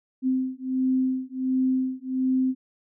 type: beating tone pair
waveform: sine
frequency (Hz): 258.7 / 260.1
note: C4 / C4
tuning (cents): -19 / -10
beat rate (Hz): 1.4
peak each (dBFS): -25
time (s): 0.22-2.55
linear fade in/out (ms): 50
effects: none